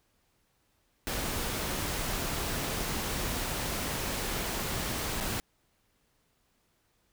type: noise with dropouts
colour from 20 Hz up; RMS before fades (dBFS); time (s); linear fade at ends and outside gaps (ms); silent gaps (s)
pink; -33; 1.07-5.4; 0; 5.202-5.208
effects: pink hiss -72 dBFS RMS until 7.12 s